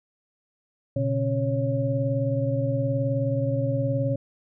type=tone cluster; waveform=sine; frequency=121 / 140 / 272.5 / 554 Hz; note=B2 / C#3 / C#4 / C#5; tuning=-35 / +18 / -29 / -1 cents; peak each=-25 / -30 / -30 / -27 dBFS; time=0.96-4.16 s; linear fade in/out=5 ms; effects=none